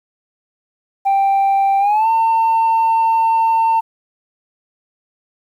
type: tone with pitch glide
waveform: sine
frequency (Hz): 786 to 902.9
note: G5 to A5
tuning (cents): +4 to +44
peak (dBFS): -9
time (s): 1.05-3.81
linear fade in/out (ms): 20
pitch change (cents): +240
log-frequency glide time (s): 1.79-2.08
effects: tanh soft clip ceiling -10 dBFS + 8-bit